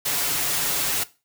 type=noise with comb filter; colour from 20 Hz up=white; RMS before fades=-24 dBFS; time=0.05-1.04 s; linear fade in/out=10 ms; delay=7 ms; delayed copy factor=+0.65; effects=noise-tail reverb RT60 0.3 s tail -18 dB re dry

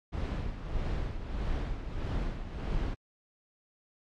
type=noise with tremolo; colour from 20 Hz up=brown; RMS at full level=-31 dBFS; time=0.12-2.95 s; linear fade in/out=20 ms; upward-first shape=sine; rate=1.6 Hz; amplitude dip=60%; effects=low-pass 4000 Hz 12 dB/octave + AAC 64 kbps

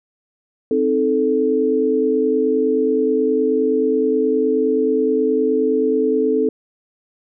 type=chord; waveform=sine; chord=A diminished; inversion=first; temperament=equal with one note detuned; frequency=261.6 / 311.1 / 437.7 Hz; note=C4 / Eb4 / A4; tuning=0 / 0 / -9 cents; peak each=-20 / -22 / -16 dBFS; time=0.71-6.49 s; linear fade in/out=2 ms; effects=none

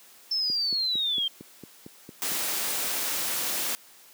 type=linear sweep; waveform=sine; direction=down; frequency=5330 to 3136 Hz; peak=-24 dBFS; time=0.31-1.28 s; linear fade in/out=5 ms
type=click train; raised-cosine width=3 ms; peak=-25 dBFS; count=9; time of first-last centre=0.5-2.318 s; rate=4.4 Hz
type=noise; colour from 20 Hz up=white; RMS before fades=-29 dBFS; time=2.22-3.75 s; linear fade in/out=0 ms
effects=white hiss -53 dBFS RMS until 4.13 s + high-pass 200 Hz 12 dB/octave

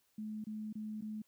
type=tone with dropouts; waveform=sine; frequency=214.8 Hz; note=A3; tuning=41 cents flat; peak=-39 dBFS; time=0.18-1.22 s; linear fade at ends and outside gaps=5 ms; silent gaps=0.442-0.468 / 0.728-0.753 / 1.011-1.021 s; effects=white hiss -75 dBFS RMS until 1.27 s

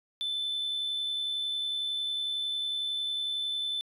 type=tone with amplitude modulation; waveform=sine; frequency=3520 Hz; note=A7; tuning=in tune; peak=-26 dBFS; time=0.21-3.81 s; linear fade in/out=0 ms; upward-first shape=sine; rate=71 Hz; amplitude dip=35%; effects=tanh soft clip ceiling -27 dBFS

